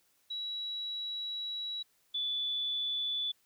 sine tone pair in turn, 3900 / 3468 Hz, B7 / A7, -23 / -26 cents, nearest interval major second, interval 203 cents, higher first, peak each -35 / -31 dBFS, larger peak second, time 0.3-1.83 / 2.14-3.32 s, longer first, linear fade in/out 10 ms, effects white hiss -71 dBFS RMS until 3.45 s

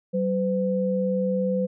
sine tone pair together, 190 / 507.2 Hz, F#3 / B4, +46 / +46 cents, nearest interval octave + perfect fourth, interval 1700 cents, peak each -24 dBFS, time 0.13-1.67 s, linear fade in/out 20 ms, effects none

